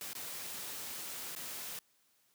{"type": "noise with dropouts", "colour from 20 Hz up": "white", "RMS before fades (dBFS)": -43, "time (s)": [0.01, 1.79], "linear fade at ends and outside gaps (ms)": 1, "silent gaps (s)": [[0.132, 0.151], [1.351, 1.362]], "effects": ["white hiss -72 dBFS RMS until 2.34 s", "high-pass 100 Hz 12 dB/octave"]}